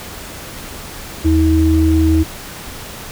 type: tone pair together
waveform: sine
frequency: 80 / 320 Hz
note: D#2 / D#4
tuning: +49 / +49 cents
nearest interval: 2 octaves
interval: 2400 cents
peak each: -12 dBFS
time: 1.24-2.24 s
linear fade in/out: 20 ms
effects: pink hiss -31 dBFS RMS until 3.11 s